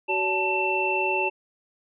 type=tone cluster; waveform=sine; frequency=376.3 / 568 / 878 / 2681 Hz; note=F#4 / C#5 / A5 / E7; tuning=+29 / +42 / -4 / +29 cents; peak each=-28 / -32 / -27 / -25 dBFS; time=0.08-1.3 s; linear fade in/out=20 ms; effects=none